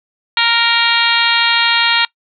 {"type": "harmonic tone", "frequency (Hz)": 466.2, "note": "A#4", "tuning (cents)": 0, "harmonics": [2, 3, 4, 5, 6, 7, 8, 9], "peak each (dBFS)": [-19, -19, -19, -19, -19, -19, -19, -19], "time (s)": [0.37, 2.05], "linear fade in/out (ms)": 2, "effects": ["noise-tail reverb RT60 0.1 s tail -23 dB re dry"]}